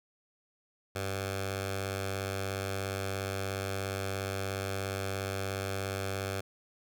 10% pulse tone with notch filter, 97 Hz, G2, 18 cents flat, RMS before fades -35 dBFS, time 0.95-6.41 s, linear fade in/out 10 ms, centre 240 Hz, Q 0.83, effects none

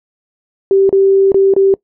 sine tone with dropouts, 389.4 Hz, G4, 12 cents flat, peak -6 dBFS, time 0.71-1.74 s, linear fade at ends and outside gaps 1 ms, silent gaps 0.893-0.927 / 1.319-1.344 / 1.538-1.564 s, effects noise-tail reverb RT60 0.1 s tail -22 dB re dry

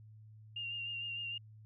sine tone with vibrato, 2794 Hz, F7, in tune, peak -38 dBFS, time 0.56-1.38 s, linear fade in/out 5 ms, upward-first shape sine, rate 6.6 Hz, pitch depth 26 cents each way, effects added 108 Hz sine -53 dBFS peak until 1.65 s

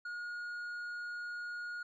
sine tone with tanh clipping, 1438 Hz, F#6, 50 cents flat, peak -40 dBFS, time 0.05-1.83 s, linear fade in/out 5 ms, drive 5 dB, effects none

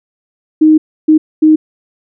sine tone bursts at uneven times, 311.1 Hz, D#4, in tune, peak -3 dBFS, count 3, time 0.61-0.78 / 1.08-1.18 / 1.42-1.56 s, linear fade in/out 10 ms, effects none

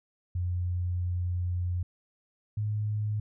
sine tone pair in turn, 89 / 105.84 Hz, F2 / G#2, +33 / +33 cents, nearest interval minor third, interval 300 cents, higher second, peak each -27 dBFS, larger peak neither, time 0.35-1.83 / 2.57-3.2 s, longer first, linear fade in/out 5 ms, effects none

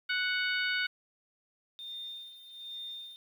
harmonic tone, 740 Hz, F#5, in tune, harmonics 2 / 3 / 4 / 5 / 6, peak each -31 / -35 / -37 / -39 / -41 dBFS, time 0.09-0.87 s, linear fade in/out 10 ms
sine tone with tremolo, 3630 Hz, A#7, 47 cents flat, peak -38 dBFS, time 1.79-3.16 s, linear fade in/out 0 ms, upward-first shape sine, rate 1.2 Hz, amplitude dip 75%
effects 10-bit

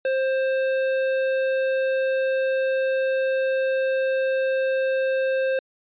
sine tone with hard clipping, 528 Hz, C5, 16 cents sharp, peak -22 dBFS, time 0.05-5.59 s, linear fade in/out 2 ms, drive 12 dB, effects resampled to 8000 Hz

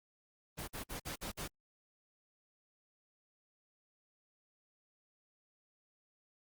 pink noise bursts, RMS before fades -42 dBFS, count 6, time 0.57-1.48 s, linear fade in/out 20 ms, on 110 ms, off 50 ms, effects Opus 24 kbps

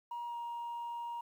sine tone with pitch glide, 950 to 943.4 Hz, A#5 to A#5, +33 to +20 cents, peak -36 dBFS, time 0.11-1.21 s, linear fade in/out 5 ms, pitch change -13 cents, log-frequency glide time 0.27-0.36 s, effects tanh soft clip ceiling -36 dBFS + 11-bit

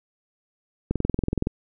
click train, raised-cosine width 3 ms, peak -10 dBFS, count 13, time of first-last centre 0.91-1.471 s, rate 21.4 Hz, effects none

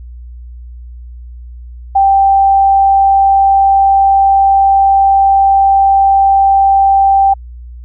sine tone, 784 Hz, G5, in tune, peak -5 dBFS, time 1.95-7.34 s, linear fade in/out 10 ms, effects added 60 Hz sine -27 dBFS peak until 7.84 s

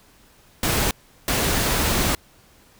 pink noise bursts at uneven times, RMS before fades -21 dBFS, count 2, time 0.63-0.91 / 1.28-2.15 s, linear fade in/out 2 ms, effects pink hiss -54 dBFS RMS until 2.79 s

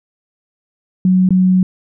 sine tone with dropouts, 185 Hz, F#3, in tune, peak -8 dBFS, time 1.05-1.63 s, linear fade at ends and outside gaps 2 ms, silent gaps 1.29-1.306 s, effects none

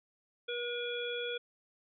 harmonic tone, 481.2 Hz, B4, 45 cents flat, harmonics 1 / 3 / 5 / 7, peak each -37 / -42 / -44 / -40 dBFS, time 0.48-1.38 s, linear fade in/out 10 ms, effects none

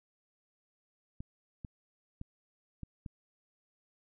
clicks, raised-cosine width 5 ms, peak -29 dBFS, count 5, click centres 1.205 / 1.648 / 2.214 / 2.833 / 3.062 s, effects none

